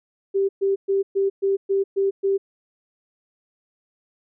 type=tone bursts; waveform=sine; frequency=392 Hz; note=G4; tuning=in tune; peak=-17 dBFS; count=8; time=0.34-2.38 s; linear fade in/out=20 ms; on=150 ms; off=120 ms; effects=none